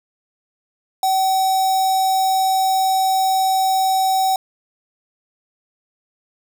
square tone with notch filter, 763 Hz, G5, 47 cents flat, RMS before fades -17 dBFS, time 1.03-4.36 s, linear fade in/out 2 ms, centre 2200 Hz, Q 1.3, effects none

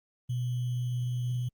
sine tone with sample-and-hold, 123.47 Hz, B2, in tune, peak -28 dBFS, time 0.29-1.49 s, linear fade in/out 10 ms, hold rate 3150 Hz, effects Opus 24 kbps

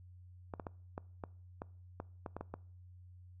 clicks, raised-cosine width 1 ms, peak -27 dBFS, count 11, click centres 0.538 / 0.598 / 0.668 / 0.979 / 1.238 / 1.619 / 2.001 / 2.262 / 2.366 / 2.41 / 2.54 s, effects noise-tail reverb RT60 0.5 s tail -23 dB re dry + added 90 Hz sine -53 dBFS peak until 3.4 s

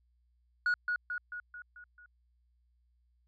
sine tone with echo, 1454 Hz, F#6, 31 cents flat, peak -23 dBFS, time 0.66-0.74 s, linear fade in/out 2 ms, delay 220 ms, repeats 6, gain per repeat -5 dB, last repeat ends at 2.06 s, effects tanh soft clip ceiling -25 dBFS + added 60 Hz sine -68 dBFS peak until 3.27 s

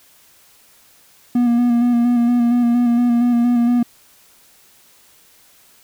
triangle tone with vibrato, 239.8 Hz, A#3, 49 cents sharp, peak -10 dBFS, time 1.35-3.83 s, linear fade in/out 5 ms, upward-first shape square, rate 4.3 Hz, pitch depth 23 cents each way, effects white hiss -51 dBFS RMS until 5.83 s

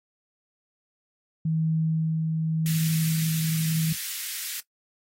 sine tone with tremolo, 160 Hz, D#3, 49 cents sharp, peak -21 dBFS, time 1.45-3.93 s, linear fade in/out 5 ms, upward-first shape sine, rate 0.87 Hz, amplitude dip 25%
white high-pass noise, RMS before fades -33 dBFS, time 2.66-4.6 s, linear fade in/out 0 ms, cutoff 1700 Hz, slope 24 dB/octave
effects noise-tail reverb RT60 0.1 s tail -20 dB re dry + AAC 48 kbps

